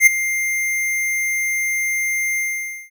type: tone with ADSR envelope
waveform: square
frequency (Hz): 2100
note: C7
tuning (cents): +6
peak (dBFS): -5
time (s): 0-2.9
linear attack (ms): 66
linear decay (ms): 12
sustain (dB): -14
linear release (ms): 520
effects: none